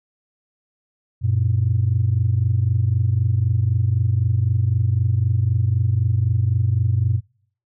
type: tone pair together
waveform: sine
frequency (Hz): 94.89 / 118.8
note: F#2 / A#2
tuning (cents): +44 / +33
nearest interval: major third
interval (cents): 389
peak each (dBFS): -18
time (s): 1.21-7.21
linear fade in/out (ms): 50
effects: noise-tail reverb RT60 0.5 s tail -22 dB re dry + tanh soft clip ceiling -9 dBFS